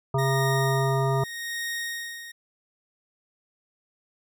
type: harmonic tone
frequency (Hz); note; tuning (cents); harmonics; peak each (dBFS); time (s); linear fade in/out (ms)
134.8; C#3; -48; 1 / 3 / 5 / 7 / 9; -23 / -28 / -30 / -31 / -33; 0.14-1.24; 5
type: tone with tremolo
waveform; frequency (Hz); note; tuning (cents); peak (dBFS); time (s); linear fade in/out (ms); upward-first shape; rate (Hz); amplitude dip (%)
sawtooth; 1864; A#6; -1; -25; 0.18-2.32; 10; sine; 0.82; 70
effects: none